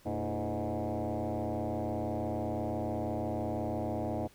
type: tone with frequency modulation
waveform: sine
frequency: 196 Hz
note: G3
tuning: in tune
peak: -30 dBFS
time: 0.05-4.28 s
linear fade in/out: 20 ms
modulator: 106 Hz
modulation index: 5.4
effects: tanh soft clip ceiling -27 dBFS + pink hiss -61 dBFS RMS until 4.34 s